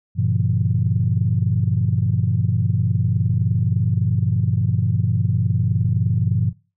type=chord; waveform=sine; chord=G diminished seventh; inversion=none; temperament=just; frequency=98 / 117.6 / 141.12 / 169.34 Hz; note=G2 / Bb2 / Db3 / Fb3; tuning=0 / +16 / +31 / +47 cents; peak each=-20 / -20 / -24 / -24 dBFS; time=0.15-6.53 s; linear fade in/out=50 ms; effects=noise-tail reverb RT60 0.3 s tail -19 dB re dry + tanh soft clip ceiling -6 dBFS